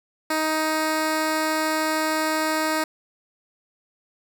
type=tone; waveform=10% pulse; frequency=313.2 Hz; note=D#4; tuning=11 cents sharp; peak=-13 dBFS; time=0.3-2.84 s; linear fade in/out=5 ms; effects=none